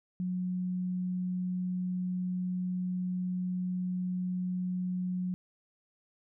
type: tone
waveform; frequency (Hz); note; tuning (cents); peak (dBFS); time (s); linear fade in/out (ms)
sine; 181.9; F#3; -29; -30; 0.2-5.34; 0
effects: none